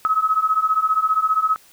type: beating tone pair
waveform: sine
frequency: 1272 / 1287 Hz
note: D#6 / E6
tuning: +38 / -42 cents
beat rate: 15 Hz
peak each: -20 / -18 dBFS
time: 0.05-1.56 s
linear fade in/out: 0 ms
effects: white hiss -51 dBFS RMS until 1.72 s

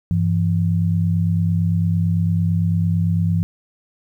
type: tone pair together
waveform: sine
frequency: 98.48 / 167.4 Hz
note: G2 / E3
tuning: +8 / +27 cents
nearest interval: major sixth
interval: 919 cents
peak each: -18 dBFS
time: 0.11-3.43 s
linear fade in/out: 0 ms
effects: 9-bit

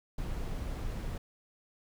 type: noise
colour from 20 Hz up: brown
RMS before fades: -36 dBFS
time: 0.18-1.18 s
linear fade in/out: 5 ms
effects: none

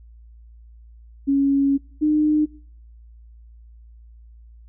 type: tone pair in turn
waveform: sine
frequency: 277.2 / 303.6 Hz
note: C#4 / D#4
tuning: 0 / -42 cents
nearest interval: major second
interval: 158 cents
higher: second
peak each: -15 dBFS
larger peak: neither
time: 1.27-1.78 / 2.01-2.46 s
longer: first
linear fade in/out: 20 ms
effects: noise-tail reverb RT60 0.6 s tail -24 dB re dry + added 57 Hz sine -43 dBFS peak until 4.68 s

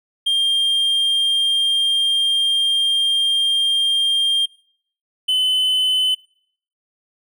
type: tone pair in turn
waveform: triangle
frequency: 3200 / 3029 Hz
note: G7 / F#7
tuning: +35 / +40 cents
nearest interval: minor second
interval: 95 cents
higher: first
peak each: -13 dBFS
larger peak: neither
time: 0.26-4.46 / 5.28-6.15 s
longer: first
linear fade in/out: 10 ms
effects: noise-tail reverb RT60 0.6 s tail -22 dB re dry

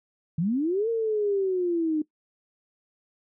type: linear two-way sweep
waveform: sine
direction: up then down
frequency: 150.1 to 463.7 to 301 Hz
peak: -22 dBFS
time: 0.38-2.02 s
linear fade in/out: 5 ms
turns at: 0.89 s
effects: noise-tail reverb RT60 0.1 s tail -20 dB re dry

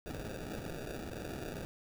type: noise with sample-and-hold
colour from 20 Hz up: white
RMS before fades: -42 dBFS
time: 0.06-1.65 s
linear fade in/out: 0 ms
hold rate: 1050 Hz
effects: none

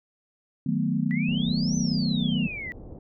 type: chord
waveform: sine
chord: B dominant seventh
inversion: first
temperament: equal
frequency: 155.56 / 185 / 220 / 246.9 Hz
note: D#3 / F#3 / A3 / B3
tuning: 0 / 0 / 0 / 0 cents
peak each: -28 dBFS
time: 0.66-2.47 s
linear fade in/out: 5 ms
type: exponential two-way sweep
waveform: sine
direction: up then down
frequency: 1922 to 6170 to 1922 Hz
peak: -32 dBFS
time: 1.11-2.72 s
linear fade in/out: 0 ms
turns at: 1.76 s
type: low-pass noise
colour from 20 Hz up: pink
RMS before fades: -42 dBFS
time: 1.28-2.99 s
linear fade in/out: 5 ms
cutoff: 600 Hz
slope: 24 dB/octave
effects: none

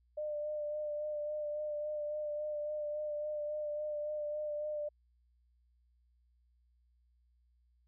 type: tone with vibrato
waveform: sine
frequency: 599 Hz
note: D5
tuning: 34 cents sharp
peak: -35 dBFS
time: 0.17-4.89 s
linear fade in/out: 10 ms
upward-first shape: sine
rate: 3.6 Hz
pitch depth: 21 cents each way
effects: added 60 Hz sine -68 dBFS peak until 7.87 s

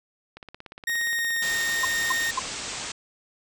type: click train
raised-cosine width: 0.3 ms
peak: -25 dBFS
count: 19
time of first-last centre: 0.37-1.423 s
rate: 17.1 Hz
type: tone with pitch glide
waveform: 40% pulse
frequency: 1864.7 to 1845.4 Hz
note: A#6 to A#6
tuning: 0 to -18 cents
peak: -23 dBFS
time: 0.87-2.31 s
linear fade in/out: 5 ms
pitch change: -18 cents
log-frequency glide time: 1.06-1.5 s
type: low-pass noise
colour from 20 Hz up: white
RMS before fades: -34 dBFS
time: 1.42-2.92 s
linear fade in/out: 5 ms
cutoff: 8400 Hz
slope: 96 dB/octave
type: tone bursts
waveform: sine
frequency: 1040 Hz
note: C6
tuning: 11 cents flat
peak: -21 dBFS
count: 3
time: 1.83-2.393 s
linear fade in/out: 5 ms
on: 21 ms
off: 250 ms
effects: none

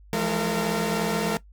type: tone cluster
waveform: sawtooth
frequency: 168 / 176.8 / 210.7 / 457.8 / 684 Hz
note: E3 / F3 / G#3 / A#4 / F5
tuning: +33 / +22 / +25 / -31 / -36 cents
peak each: -26 / -32 / -24 / -23 / -30 dBFS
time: 0.13-1.37 s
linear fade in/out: 0 ms
effects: noise-tail reverb RT60 0.1 s tail -17 dB re dry + added 50 Hz sine -47 dBFS peak until 1.52 s

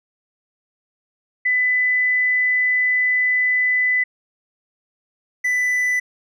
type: tone pair in turn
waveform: sine / triangle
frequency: 2000 / 1991.9 Hz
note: B6 / B6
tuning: +21 / +14 cents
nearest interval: unison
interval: 7 cents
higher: first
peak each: -15 dBFS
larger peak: neither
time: 1.45-4.04 / 5.44-6 s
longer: first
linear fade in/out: 10 ms
effects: none

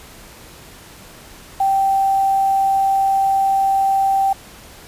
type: tone with quantisation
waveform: sine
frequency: 780 Hz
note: G5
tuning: 9 cents flat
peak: -13 dBFS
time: 1.6-4.33 s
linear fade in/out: 5 ms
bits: 6
effects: pink hiss -41 dBFS RMS until 4.87 s + resampled to 32000 Hz

